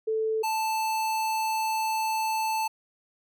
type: tone pair in turn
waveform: sine / square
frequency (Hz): 440 / 880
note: A4 / A5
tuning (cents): 0 / 0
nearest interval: octave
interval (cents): 1200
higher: second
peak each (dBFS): -24 / -26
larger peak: first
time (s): 0.07-0.43 / 0.43-2.68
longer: second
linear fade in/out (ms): 10
effects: none